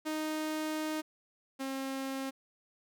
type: tone pair in turn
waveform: sawtooth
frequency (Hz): 310.3 / 268.3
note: D#4 / C4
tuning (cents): -5 / +44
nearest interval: minor third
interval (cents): 251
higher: first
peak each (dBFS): -29 / -31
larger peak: first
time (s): 0.05-1.02 / 1.59-2.31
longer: first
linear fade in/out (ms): 20
effects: none